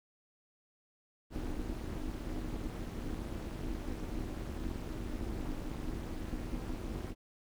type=noise with amplitude modulation; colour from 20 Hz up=brown; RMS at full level=-35 dBFS; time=1.3-7.15 s; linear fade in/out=50 ms; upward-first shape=sine; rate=282 Hz; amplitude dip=90%; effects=none